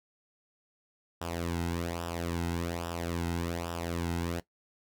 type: tone with flanger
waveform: sawtooth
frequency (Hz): 85.2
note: F2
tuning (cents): -42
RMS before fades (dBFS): -34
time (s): 1.21-4.4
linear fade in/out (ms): 5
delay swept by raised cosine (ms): 0.46 to 1.76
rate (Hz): 1.2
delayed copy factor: -0.7
effects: noise-tail reverb RT60 0.1 s tail -17 dB re dry